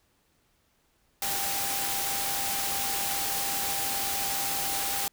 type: tone in noise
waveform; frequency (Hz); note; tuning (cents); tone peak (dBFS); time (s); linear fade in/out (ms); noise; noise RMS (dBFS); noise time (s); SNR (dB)
sine; 792; G5; +18; -36; 1.22-5.08; 2; white; -30; 1.22-5.08; -9
effects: pink hiss -69 dBFS RMS until 5.12 s